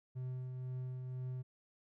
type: tone with tremolo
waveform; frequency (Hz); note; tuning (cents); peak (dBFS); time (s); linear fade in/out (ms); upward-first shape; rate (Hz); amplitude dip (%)
triangle; 127.7; C3; -42; -36; 0.15-1.43; 20; triangle; 2; 35
effects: none